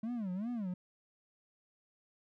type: tone with vibrato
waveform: triangle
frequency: 210.1 Hz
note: G#3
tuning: 20 cents sharp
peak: -33 dBFS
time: 0.03-0.74 s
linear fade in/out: 5 ms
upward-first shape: sine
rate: 2.6 Hz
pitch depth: 270 cents each way
effects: none